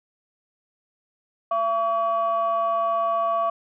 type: tone pair together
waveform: sine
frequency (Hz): 676.3 / 1134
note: E5 / C#6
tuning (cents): +44 / +39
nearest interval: major sixth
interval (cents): 895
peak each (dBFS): -22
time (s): 1.51-3.5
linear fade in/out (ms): 5
effects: tanh soft clip ceiling -14 dBFS